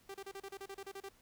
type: tone bursts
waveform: sawtooth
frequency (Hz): 392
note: G4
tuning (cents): 0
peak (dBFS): -40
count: 12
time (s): 0.09-1.089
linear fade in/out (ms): 5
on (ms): 53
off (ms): 33
effects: pink hiss -67 dBFS RMS until 1.21 s